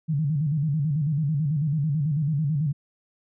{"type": "tone with vibrato", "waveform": "sine", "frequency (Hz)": 149.3, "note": "D3", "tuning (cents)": 29, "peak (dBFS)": -21, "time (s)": [0.08, 2.73], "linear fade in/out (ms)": 20, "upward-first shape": "square", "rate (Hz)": 9.1, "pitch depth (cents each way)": 110, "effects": []}